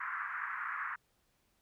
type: band-pass noise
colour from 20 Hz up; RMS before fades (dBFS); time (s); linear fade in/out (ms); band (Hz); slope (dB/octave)
pink; -39; 0-0.96; 10; 1100 to 1900; 48
effects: pink hiss -75 dBFS RMS until 1.61 s